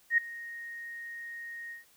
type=tone with ADSR envelope; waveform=sine; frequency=1864.7 Hz; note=A#6; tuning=in tune; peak=-19 dBFS; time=0.1-1.85 s; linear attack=77 ms; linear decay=8 ms; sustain=-20 dB; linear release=140 ms; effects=white hiss -63 dBFS RMS until 1.96 s